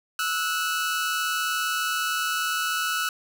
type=tone pair together; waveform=sawtooth; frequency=1310 / 1470.4 Hz; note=E6 / F#6; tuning=-11 / -11 cents; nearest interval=major second; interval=200 cents; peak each=-24 / -23 dBFS; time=0.19-3.09 s; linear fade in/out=2 ms; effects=none